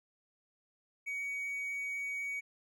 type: tone with hard clipping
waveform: triangle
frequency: 2252 Hz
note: C#7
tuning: 27 cents sharp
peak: -36 dBFS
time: 1.06-2.41 s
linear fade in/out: 20 ms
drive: 5 dB
effects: none